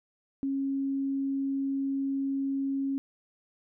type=tone; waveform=sine; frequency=273.2 Hz; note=C#4; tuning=25 cents flat; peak=-27 dBFS; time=0.43-2.98 s; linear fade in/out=0 ms; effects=none